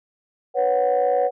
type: chord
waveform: sine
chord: B suspended second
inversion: none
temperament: equal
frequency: 493.9 / 554.4 / 740 Hz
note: B4 / C#5 / F#5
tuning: 0 / 0 / 0 cents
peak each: -20 dBFS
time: 0.54-1.31 s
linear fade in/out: 50 ms
effects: tanh soft clip ceiling -11 dBFS